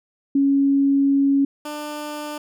sine / 15% pulse tone pair in turn, 277.2 / 298.1 Hz, C#4 / D4, 0 / +26 cents, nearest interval minor second, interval 126 cents, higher second, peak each -14 / -22 dBFS, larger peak first, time 0.35-1.45 / 1.65-2.38 s, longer first, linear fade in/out 5 ms, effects none

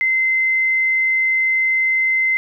sine tone, 2067 Hz, C7, 22 cents flat, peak -14 dBFS, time 0.01-2.37 s, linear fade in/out 0 ms, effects 9-bit

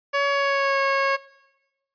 15% pulse tone with pitch glide, 563 to 547.6 Hz, C#5 to C#5, +27 to -21 cents, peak -13 dBFS, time 0.13-1.17 s, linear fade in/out 20 ms, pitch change -48 cents, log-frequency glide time 0.28-0.79 s, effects noise-tail reverb RT60 1.0 s tail -20 dB re dry + resampled to 11025 Hz

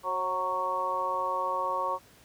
harmonic tone with a mistuned harmonic, 185 Hz, F#3, in tune, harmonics 2 / 3 / 4 / 5 / 6, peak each -42 / -34 / -41 / -32 / -30 dBFS, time 0.03-1.99 s, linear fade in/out 50 ms, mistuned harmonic 3, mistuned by -32 cents, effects pink hiss -57 dBFS RMS until 2.24 s + high-pass 60 Hz 12 dB/octave

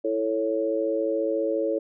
sine chord, A major, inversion second, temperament equal, 329.6 / 440 / 554.4 Hz, E4 / A4 / C#5, 0 / 0 / 0 cents, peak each -28 / -27 / -26 dBFS, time 0.04-1.79 s, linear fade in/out 10 ms, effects none

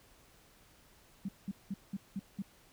sine tone bursts, 196 Hz, G3, in tune, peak -34 dBFS, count 6, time 1.25-2.422 s, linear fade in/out 5 ms, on 37 ms, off 190 ms, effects pink hiss -63 dBFS RMS until 2.72 s

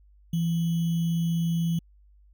sine tone with sample-and-hold, 167 Hz, E3, 23 cents sharp, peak -22 dBFS, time 0.33-1.79 s, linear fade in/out 5 ms, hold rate 3150 Hz, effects added 50 Hz sine -53 dBFS peak until 2.33 s + MP3 96 kbps

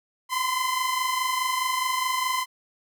sawtooth tone pair together, 1011.2 / 1036 Hz, B5 / C6, +41 / -17 cents, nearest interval unison, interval 42 cents, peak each -24 / -22 dBFS, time 0.29-2.46 s, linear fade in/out 50 ms, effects none

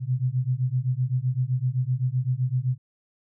sine beating tone pair, 123.47 / 131.27 Hz, B2 / C3, 0 / +6 cents, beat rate 7.8 Hz, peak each -25 dBFS, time 0-2.78 s, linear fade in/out 50 ms, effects none

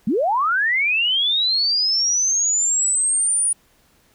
sine linear sweep, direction up, 178.2 to 9660 Hz, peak -16 dBFS, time 0.07-3.53 s, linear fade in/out 5 ms, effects pink hiss -58 dBFS RMS until 4.14 s

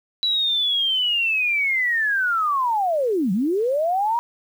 sine linear two-way sweep, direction down then up, 3951 to 174.61 to 965 Hz, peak -18 dBFS, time 0.23-4.19 s, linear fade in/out 0 ms, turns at 3.32 s, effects 8-bit

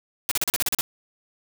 white noise bursts, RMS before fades -23 dBFS, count 9, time 0.29-0.81 s, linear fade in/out 0 ms, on 24 ms, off 38 ms, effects none

